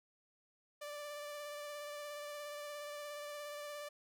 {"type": "tone with vibrato", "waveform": "sawtooth", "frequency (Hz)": 587.3, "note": "D5", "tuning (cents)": 0, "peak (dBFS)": -40, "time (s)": [0.81, 3.89], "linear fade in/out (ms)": 10, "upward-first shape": "sine", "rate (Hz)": 17, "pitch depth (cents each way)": 18, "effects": []}